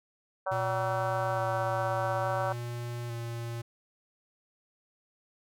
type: harmonic tone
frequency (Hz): 189.9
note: F#3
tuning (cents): +45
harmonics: 3 / 4 / 5 / 6 / 7 / 8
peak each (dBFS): -32 / -34 / -36 / -38 / -39 / -40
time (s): 0.46-2.53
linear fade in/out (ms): 10
type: tone with vibrato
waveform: square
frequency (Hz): 118.4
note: A#2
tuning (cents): +27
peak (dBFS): -35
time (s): 0.51-3.62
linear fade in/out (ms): 10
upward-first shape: square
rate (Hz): 0.58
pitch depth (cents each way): 18
effects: none